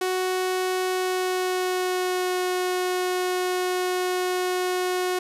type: tone with pitch glide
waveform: sawtooth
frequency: 370 to 364.7 Hz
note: F#4 to F#4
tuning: 0 to -25 cents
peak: -19 dBFS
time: 0.01-5.19 s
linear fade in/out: 5 ms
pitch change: -25 cents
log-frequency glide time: 0.89-2.39 s
effects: resampled to 32000 Hz + 10-bit